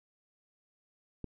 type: click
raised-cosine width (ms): 3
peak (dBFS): -26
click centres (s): 1.243
effects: none